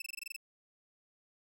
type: tone bursts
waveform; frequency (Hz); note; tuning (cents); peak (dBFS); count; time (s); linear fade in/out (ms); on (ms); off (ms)
sawtooth; 2637; E7; 0; -35; 9; 0-0.364; 5; 20; 23
effects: none